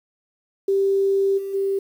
sine tone with level steps, 392 Hz, G4, in tune, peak -16 / -26 / -19 dBFS, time 0.68-1.79 s, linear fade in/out 5 ms, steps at 1.37 / 1.53 s, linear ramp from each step 20 ms, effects 8-bit

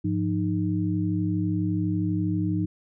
sine tone cluster, 102.4 / 174.6 / 307.9 Hz, G#2 / F3 / D#4, -24 / 0 / -18 cents, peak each -27 dBFS, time 0.04-2.66 s, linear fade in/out 10 ms, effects none

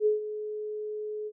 sine tone with ADSR envelope, 424.9 Hz, G#4, 40 cents sharp, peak -19 dBFS, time 0-1.32 s, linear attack 59 ms, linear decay 140 ms, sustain -13 dB, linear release 51 ms, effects none

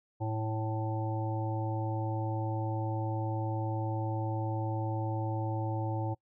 harmonic tone, 110 Hz, A2, in tune, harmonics 1 / 3 / 5 / 7 / 8, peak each -32 / -38 / -41 / -41 / -41 dBFS, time 0.2-6.15 s, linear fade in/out 20 ms, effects noise-tail reverb RT60 0.1 s tail -24 dB re dry

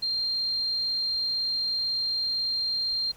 sine tone, 4186 Hz, C8, in tune, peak -25 dBFS, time 0.02-3.12 s, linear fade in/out 10 ms, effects pink hiss -54 dBFS RMS until 3.16 s

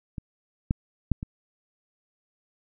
clicks, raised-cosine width 5 ms, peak -21 / -10 / -9 / -20 dBFS, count 4, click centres 0.182 / 0.709 / 1.117 / 1.229 s, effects none

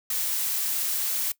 blue noise, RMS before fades -27 dBFS, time 0.1-1.32 s, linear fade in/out 5 ms, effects noise-tail reverb RT60 0.1 s tail -20 dB re dry

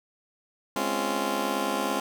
15% pulse chord, Db major seventh, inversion second, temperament just, 207.9 / 259.9 / 277.2 / 346.5 Hz, Ab3 / C4 / Db4 / F4, +2 / -11 / 0 / -14 cents, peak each -26 dBFS, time 0.76-2 s, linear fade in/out 2 ms, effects none

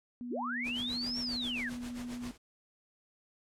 sine tone, 243.4 Hz, B3, 25 cents flat, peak -38 dBFS, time 0.21-2.31 s, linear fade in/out 0 ms
sine linear two-way sweep, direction up then down, 196.1 to 5588 to 1489 Hz, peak -34 dBFS, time 0.3-1.7 s, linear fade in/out 20 ms, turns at 1.19 s
pink noise with tremolo, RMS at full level -45 dBFS, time 0.63-2.38 s, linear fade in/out 50 ms, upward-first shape sine, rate 7.5 Hz, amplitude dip 75%
effects low-pass 10000 Hz 12 dB/octave

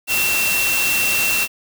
sine tone in noise, 2709 Hz, E7, 47 cents sharp, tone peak -18 dBFS, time 0.07-1.48 s, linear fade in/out 50 ms, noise white, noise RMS -21 dBFS, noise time 0.07-1.48 s, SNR 0 dB, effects none

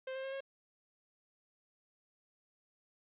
45% pulse tone with pitch steps, 523.3 / 530 / 536.8 / 543.6 Hz, C5 / C5 / C5 / C#5, 0 / +22 / +44 / -34 cents, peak -39 dBFS, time 0.07-0.406 s, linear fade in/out 5 ms, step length 84 ms, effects resampled to 8000 Hz

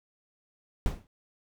brown noise with exponential decay, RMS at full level -25 dBFS, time 0.86-1.07 s, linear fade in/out 1 ms, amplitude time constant 45 ms, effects none

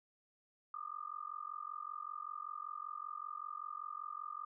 sine tone with amplitude modulation, 1211 Hz, D#6, 47 cents flat, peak -38 dBFS, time 0.74-4.45 s, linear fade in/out 2 ms, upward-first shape sine, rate 45.2 Hz, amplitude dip 100%, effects none

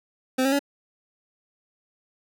25% pulse tone with pitch steps, 259 / 270.5 / 282.4 Hz, C4 / C#4 / C#4, -17 / -42 / +32 cents, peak -16 dBFS, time 0.38-0.593 s, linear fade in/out 10 ms, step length 71 ms, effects none

